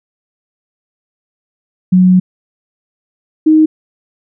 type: tone pair in turn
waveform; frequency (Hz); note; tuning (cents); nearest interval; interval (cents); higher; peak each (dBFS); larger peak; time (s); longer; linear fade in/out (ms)
sine; 183.6 / 312.3; F#3 / D#4; -13 / +7; major sixth; 920; second; -4; neither; 1.92-2.2 / 3.46-3.66; first; 10
effects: none